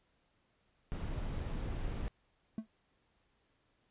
brown noise, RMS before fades -38 dBFS, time 0.92-2.08 s, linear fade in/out 0 ms
triangle tone with exponential decay, 220 Hz, A3, in tune, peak -30 dBFS, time 2.58-2.67 s, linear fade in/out 2 ms, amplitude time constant 19 ms
effects pink hiss -75 dBFS RMS until 3.9 s + resampled to 8000 Hz

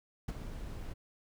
brown noise with ADSR envelope, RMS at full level -33 dBFS, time 0.28-0.94 s, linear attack 7 ms, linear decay 25 ms, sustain -9 dB, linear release 21 ms, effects none

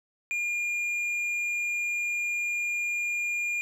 triangle tone with tanh clipping, 2414 Hz, D7, 47 cents sharp, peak -28 dBFS, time 0.31-3.61 s, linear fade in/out 0 ms, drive 10 dB, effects none

